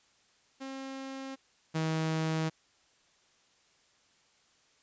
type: tone pair in turn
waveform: sawtooth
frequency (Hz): 268.1 / 159.41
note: C4 / D#3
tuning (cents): +42 / +42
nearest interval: major sixth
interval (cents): 900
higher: first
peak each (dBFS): -35 / -25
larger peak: second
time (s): 0.6-1.36 / 1.74-2.5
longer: neither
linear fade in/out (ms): 20
effects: white hiss -67 dBFS RMS until 4.82 s + resampled to 16000 Hz